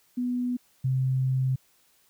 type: tone pair in turn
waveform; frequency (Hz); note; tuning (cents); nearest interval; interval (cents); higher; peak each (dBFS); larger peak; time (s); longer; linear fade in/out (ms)
sine; 246.9 / 130.79; B3 / C3; 0 / 0; major seventh; 1100; first; -25 / -22; second; 0.17-0.57 / 0.84-1.56; second; 10
effects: white hiss -64 dBFS RMS until 2.09 s